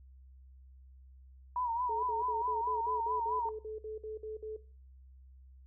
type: tone with vibrato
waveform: sine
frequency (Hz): 958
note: A#5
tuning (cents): +47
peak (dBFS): -31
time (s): 1.56-3.49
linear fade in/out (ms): 2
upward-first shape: sine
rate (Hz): 4.6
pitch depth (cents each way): 87
type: tone bursts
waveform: sine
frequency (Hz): 433.6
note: A4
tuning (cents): -25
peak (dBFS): -38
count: 14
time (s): 1.89-4.565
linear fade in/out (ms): 5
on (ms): 140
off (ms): 55
effects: noise-tail reverb RT60 0.4 s tail -18 dB re dry + added 65 Hz sine -53 dBFS peak until 5.66 s